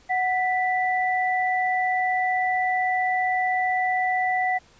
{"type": "tone pair together", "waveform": "sine", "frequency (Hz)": [740, 1975.6], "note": ["F#5", "B6"], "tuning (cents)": [0, 0], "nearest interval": "octave + perfect fourth", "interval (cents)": 1700, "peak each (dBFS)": [-22, -25], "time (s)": [0.09, 4.59], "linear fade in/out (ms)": 20, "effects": ["pink hiss -55 dBFS RMS until 4.79 s", "resampled to 16000 Hz"]}